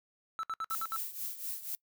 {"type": "tone bursts", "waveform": "triangle", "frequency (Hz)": 1318.5, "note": "E6", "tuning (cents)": 0, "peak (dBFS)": -31, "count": 6, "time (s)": [0.39, 0.962], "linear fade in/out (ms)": 0, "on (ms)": 42, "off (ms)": 64}
{"type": "noise with tremolo", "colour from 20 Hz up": "violet", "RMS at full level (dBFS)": -36, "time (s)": [0.7, 1.75], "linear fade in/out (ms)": 0, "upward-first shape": "triangle", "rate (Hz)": 4.1, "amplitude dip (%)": 80}
{"effects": ["noise-tail reverb RT60 0.1 s tail -24 dB re dry"]}